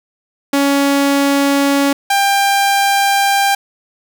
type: tone pair in turn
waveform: sawtooth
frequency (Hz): 280 / 794.5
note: C#4 / G5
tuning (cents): +18 / +23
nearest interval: octave + tritone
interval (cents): 1805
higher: second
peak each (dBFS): -7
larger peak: neither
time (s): 0.53-1.93 / 2.1-3.55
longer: second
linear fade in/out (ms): 5
effects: 8-bit